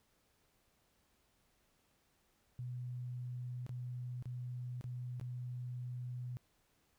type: tone with dropouts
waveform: sine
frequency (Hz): 123.9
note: B2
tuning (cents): +6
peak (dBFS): -40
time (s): 2.59-6.37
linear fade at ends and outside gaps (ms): 0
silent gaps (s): 3.665-3.693 / 4.225-4.256 / 4.811-4.841 / 5.198-5.212
effects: pink hiss -75 dBFS RMS until 6.98 s